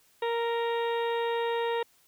harmonic tone with a mistuned harmonic, 466.2 Hz, A#4, in tune, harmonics 1 / 2 / 3 / 4 / 5 / 6 / 7 / 8, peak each -28 / -32 / -44 / -39 / -46 / -44 / -49 / -44 dBFS, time 0.22-1.83 s, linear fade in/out 5 ms, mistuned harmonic 3, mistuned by -16 cents, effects white hiss -64 dBFS RMS until 2.07 s

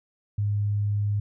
sine tone, 103 Hz, G#2, 14 cents flat, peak -22 dBFS, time 0.38-1.2 s, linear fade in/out 5 ms, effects none

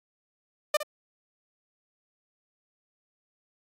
sawtooth tone with echo, 600 Hz, D5, 37 cents sharp, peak -16 dBFS, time 0.74-0.77 s, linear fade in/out 5 ms, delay 61 ms, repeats 1, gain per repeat -11 dB, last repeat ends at 0.831 s, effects AAC 48 kbps

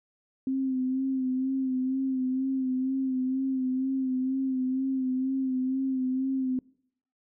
sine tone with vibrato, 261.6 Hz, C4, in tune, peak -25 dBFS, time 0.47-6.59 s, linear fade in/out 2 ms, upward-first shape sine, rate 2.1 Hz, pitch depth 37 cents each way, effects noise-tail reverb RT60 0.7 s tail -24 dB re dry

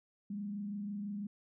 sine tone with frequency modulation, 203.9 Hz, G#3, 32 cents flat, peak -37 dBFS, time 0.3-1.27 s, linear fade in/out 5 ms, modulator 26 Hz, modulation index 0.4, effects none

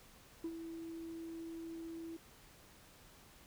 sine tone with ADSR envelope, 329.6 Hz, E4, in tune, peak -34 dBFS, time 0.44-2.17 s, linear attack 5 ms, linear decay 59 ms, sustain -9 dB, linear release 8 ms, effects tanh soft clip ceiling -36 dBFS + pink hiss -61 dBFS RMS until 3.46 s

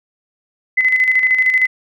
sine tone with tremolo, 2029 Hz, B6, 46 cents sharp, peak -9 dBFS, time 0.77-1.67 s, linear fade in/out 10 ms, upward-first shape square, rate 13 Hz, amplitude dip 50%, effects none

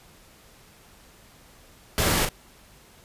pink noise with echo, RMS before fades -23 dBFS, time 1.98-2.25 s, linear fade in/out 0 ms, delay 39 ms, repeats 1, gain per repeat -6 dB, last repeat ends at 2.289 s, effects pink hiss -53 dBFS RMS until 3.04 s + resampled to 32000 Hz

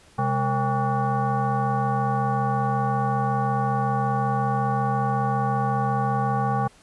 sine tone with frequency modulation, 463.7 Hz, A#4, 9 cents flat, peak -20 dBFS, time 0.18-6.68 s, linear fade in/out 10 ms, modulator 334 Hz, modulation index 2, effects pink hiss -54 dBFS RMS until 6.82 s + resampled to 24000 Hz

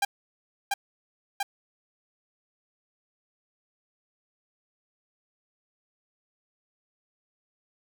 sawtooth tone with echo, 799 Hz, G5, 33 cents sharp, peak -18 dBFS, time 0.02-0.05 s, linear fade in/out 5 ms, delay 690 ms, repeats 2, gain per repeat -2 dB, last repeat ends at 1.43 s, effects none

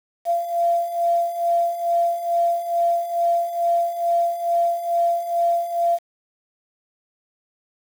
sine beating tone pair, 684 / 686.3 Hz, F5 / F5, -36 / -30 cents, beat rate 2.3 Hz, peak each -24 / -19 dBFS, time 0.25-5.99 s, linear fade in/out 50 ms, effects 7-bit

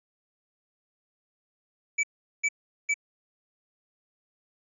square tone bursts, 2300 Hz, D7, 37 cents flat, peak -23 dBFS, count 3, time 1.98-2.942 s, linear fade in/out 10 ms, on 54 ms, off 400 ms, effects resampled to 22050 Hz

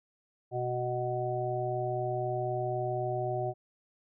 harmonic tone, 123.9 Hz, B2, 6 cents sharp, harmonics 1 / 3 / 5 / 6, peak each -35 / -35 / -35 / -35 dBFS, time 0.51-3.54 s, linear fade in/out 50 ms, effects none

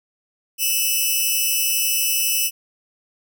5% pulse tone pair together, 2626 / 2948 Hz, E7 / F#7, -7 / -7 cents, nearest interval major second, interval 200 cents, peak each -12 dBFS, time 0.58-2.51 s, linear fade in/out 50 ms, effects none

